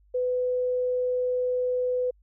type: tone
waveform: sine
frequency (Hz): 500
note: B4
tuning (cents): +21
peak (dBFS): -23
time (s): 0.14-2.11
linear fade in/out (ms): 10
effects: added 50 Hz sine -57 dBFS peak until 2.22 s